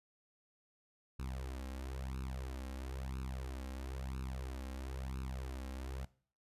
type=tone with flanger; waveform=sawtooth; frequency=65.41 Hz; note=C2; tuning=in tune; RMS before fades=-43 dBFS; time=1.19-6.05 s; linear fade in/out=5 ms; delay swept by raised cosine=0.75 to 3.75 ms; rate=1 Hz; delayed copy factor=+0.95; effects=noise-tail reverb RT60 0.5 s tail -20 dB re dry + resampled to 32000 Hz